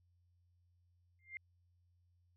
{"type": "tone with exponential growth", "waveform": "sine", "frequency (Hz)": 2100, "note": "C7", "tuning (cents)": 6, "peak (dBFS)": -39, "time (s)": [1.19, 1.37], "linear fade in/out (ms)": 1, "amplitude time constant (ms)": 37, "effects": ["added 88 Hz sine -70 dBFS peak until 2.36 s"]}